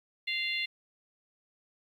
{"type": "harmonic tone", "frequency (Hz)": 695, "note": "F5", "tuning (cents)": -9, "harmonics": [3, 4, 5, 6], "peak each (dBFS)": [-33, -35, -37, -39], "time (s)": [0.27, 0.66], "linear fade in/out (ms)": 10, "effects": ["10-bit"]}